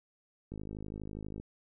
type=click train; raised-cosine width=3 ms; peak=-29 dBFS; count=47; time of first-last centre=0.52-1.4 s; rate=52.3 Hz; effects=none